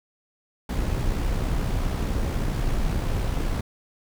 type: noise with amplitude modulation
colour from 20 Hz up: brown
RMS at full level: -23 dBFS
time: 0.69-3.61 s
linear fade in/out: 5 ms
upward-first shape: sine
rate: 63.1 Hz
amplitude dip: 35%
effects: none